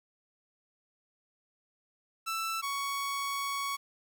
sawtooth tone pair in turn, 1327 / 1115.9 Hz, E6 / C#6, +11 / +11 cents, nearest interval minor third, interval 300 cents, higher first, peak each -28 dBFS, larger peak neither, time 2.26-2.62 / 2.62-3.77 s, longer second, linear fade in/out 20 ms, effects 10-bit

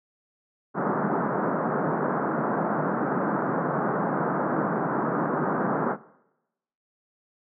pink band-pass noise, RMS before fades -26 dBFS, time 0.74-5.97 s, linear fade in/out 50 ms, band 150 to 1500 Hz, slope 48 dB/octave, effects noise-tail reverb RT60 0.9 s tail -20 dB re dry

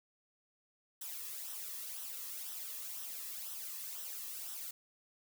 blue noise with flanger, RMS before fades -44 dBFS, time 1.01-4.71 s, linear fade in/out 5 ms, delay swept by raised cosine 0.43 to 1.37 ms, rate 2 Hz, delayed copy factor -0.6, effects none

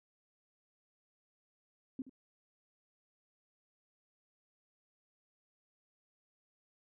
sine tone with echo, 261.6 Hz, C4, in tune, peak -36 dBFS, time 1.99-2.02 s, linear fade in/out 2 ms, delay 75 ms, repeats 1, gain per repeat -14 dB, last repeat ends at 2.095 s, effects none

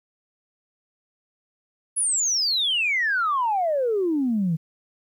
sine exponential sweep, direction down, 10548 to 154 Hz, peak -19 dBFS, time 1.96-4.57 s, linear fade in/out 20 ms, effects tanh soft clip ceiling -15 dBFS + 10-bit

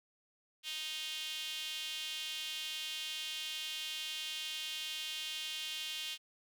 sawtooth tone with high-pass filter, 311.1 Hz, D#4, in tune, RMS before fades -41 dBFS, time 0.63-6.18 s, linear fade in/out 50 ms, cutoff 3100 Hz, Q 3.7, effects none

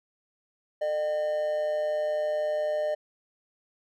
triangle tone with amplitude modulation, 606 Hz, D#5, 46 cents flat, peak -21 dBFS, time 0.81-2.95 s, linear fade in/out 10 ms, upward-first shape sine, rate 162 Hz, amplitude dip 50%, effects none

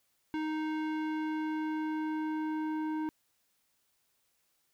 square tone with low-pass filter sweep, 311.1 Hz, D#4, in tune, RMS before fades -34 dBFS, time 0.34-3.09 s, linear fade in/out 0 ms, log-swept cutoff 2500 to 1200 Hz, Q 0.92, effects white hiss -75 dBFS RMS until 4.73 s

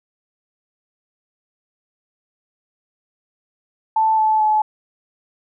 sine tone with pitch steps, 880 / 868.9 / 857.9 Hz, A5 / A5 / A5, 0 / -22 / -44 cents, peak -13 dBFS, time 3.96-4.62 s, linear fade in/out 5 ms, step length 220 ms, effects none

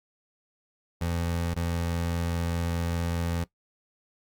25% pulse tone with dropouts, 84.9 Hz, F2, 48 cents flat, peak -23 dBFS, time 1.01-3.44 s, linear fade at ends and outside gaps 5 ms, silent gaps 1.542-1.563 s, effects noise-tail reverb RT60 0.1 s tail -18 dB re dry + Opus 48 kbps

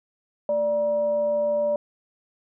sine tone with frequency modulation, 587.3 Hz, D5, in tune, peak -20 dBFS, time 0.49-1.76 s, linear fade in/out 2 ms, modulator 364 Hz, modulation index 0.28, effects none

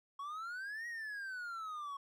triangle exponential two-way sweep, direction up then down, 1100 to 1909 to 1100 Hz, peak -39 dBFS, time 0.19-1.97 s, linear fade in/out 5 ms, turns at 0.87 s, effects none

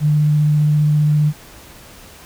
sine tone with vibrato, 150 Hz, D3, 37 cents sharp, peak -11 dBFS, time 0-1.33 s, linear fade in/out 50 ms, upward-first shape square, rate 15 Hz, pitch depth 9 cents each way, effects pink hiss -41 dBFS RMS until 2.25 s

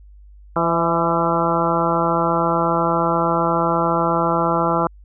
harmonic tone with a mistuned harmonic, 168.3 Hz, E3, 36 cents sharp, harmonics 1 / 2 / 3 / 4 / 5 / 6 / 7 / 8, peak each -24 / -24 / -24 / -24 / -24 / -24 / -24 / -24 dBFS, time 0.56-4.87 s, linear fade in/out 2 ms, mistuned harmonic 4, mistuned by -34 cents, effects added 50 Hz sine -41 dBFS peak until 5.04 s

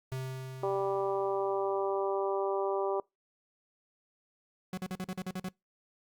square tone with exponential decay, 130.81 Hz, C3, in tune, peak -34 dBFS, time 0.12-2.38 s, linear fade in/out 0 ms, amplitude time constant 490 ms
harmonic tone, 196 Hz, G3, in tune, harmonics 2 / 3 / 4 / 5 / 6, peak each -31 / -35 / -37 / -39 / -41 dBFS, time 0.63-3 s, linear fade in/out 2 ms
40% pulse tone bursts, 185 Hz, F#3, in tune, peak -33 dBFS, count 9, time 4.73-5.487 s, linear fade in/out 2 ms, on 45 ms, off 44 ms
effects noise-tail reverb RT60 0.2 s tail -25 dB re dry + Opus 48 kbps

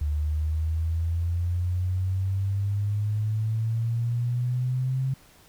sine exponential sweep, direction up, 73.6 to 133.5 Hz, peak -23 dBFS, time 0.01-5.14 s, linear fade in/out 5 ms, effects pink hiss -55 dBFS RMS until 5.48 s

